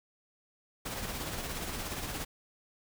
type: noise with tremolo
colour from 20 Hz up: pink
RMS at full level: -36 dBFS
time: 0.85-2.25 s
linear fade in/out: 10 ms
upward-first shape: sine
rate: 17 Hz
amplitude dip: 40%
effects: none

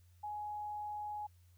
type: tone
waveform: sine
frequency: 837 Hz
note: G#5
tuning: 13 cents sharp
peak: -39 dBFS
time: 0.23-1.27 s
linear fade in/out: 10 ms
effects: added 88 Hz sine -61 dBFS peak until 1.57 s + white hiss -75 dBFS RMS until 1.57 s

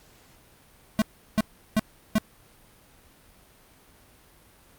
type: tone bursts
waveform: square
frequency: 216.8 Hz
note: A3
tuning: 25 cents flat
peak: -19 dBFS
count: 4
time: 0.99-2.182 s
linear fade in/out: 0 ms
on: 28 ms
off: 360 ms
effects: pink hiss -56 dBFS RMS until 4.78 s + Opus 48 kbps

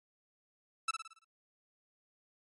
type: tone with echo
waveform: sawtooth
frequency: 1318.5 Hz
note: E6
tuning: in tune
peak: -26 dBFS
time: 0.88-0.91 s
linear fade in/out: 5 ms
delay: 56 ms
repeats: 6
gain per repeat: -6 dB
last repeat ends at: 1.246 s
effects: MP3 48 kbps

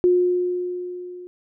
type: tone with level ramp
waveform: sine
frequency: 358.5 Hz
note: F4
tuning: 45 cents sharp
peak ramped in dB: -12 to -35 dBFS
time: 0.04-1.27 s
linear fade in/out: 0 ms
effects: none

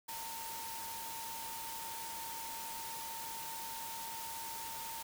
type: tone in noise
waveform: sine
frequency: 910 Hz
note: A#5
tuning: 42 cents flat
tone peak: -45 dBFS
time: 0.08-5.03 s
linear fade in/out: 10 ms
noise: white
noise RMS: -45 dBFS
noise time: 0.08-5.03 s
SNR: -3 dB
effects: none

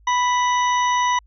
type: harmonic tone with a mistuned harmonic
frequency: 987.8 Hz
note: B5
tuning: in tune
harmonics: 1 / 2 / 3 / 4 / 6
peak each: -17 / -25 / -31 / -34 / -32 dBFS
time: 0.07-1.19 s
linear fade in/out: 5 ms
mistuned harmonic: 4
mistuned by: -94 cents
effects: added 52 Hz sine -49 dBFS peak until 1.26 s

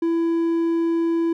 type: tone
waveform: triangle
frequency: 333.2 Hz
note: E4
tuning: 19 cents sharp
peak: -16 dBFS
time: 0.02-1.33 s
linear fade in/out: 5 ms
effects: none

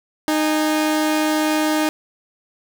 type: tone pair together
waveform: sawtooth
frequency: 308.2 / 822.8 Hz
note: D#4 / G#5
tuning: -16 / -16 cents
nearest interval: octave + perfect fourth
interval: 1700 cents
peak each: -13 / -23 dBFS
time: 0.28-1.89 s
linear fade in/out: 0 ms
effects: none

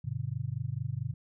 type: chord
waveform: sine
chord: G major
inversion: none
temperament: just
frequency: 98 / 122.5 / 147 Hz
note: G2 / B2 / D3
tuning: 0 / -14 / +2 cents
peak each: -38 / -34 / -37 dBFS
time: 0.04-1.14 s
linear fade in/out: 10 ms
effects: none

